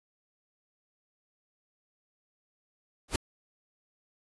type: noise with exponential growth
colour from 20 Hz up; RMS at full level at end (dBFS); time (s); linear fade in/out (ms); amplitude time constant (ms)
pink; -22; 3.08-3.16; 5; 16
effects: resampled to 24000 Hz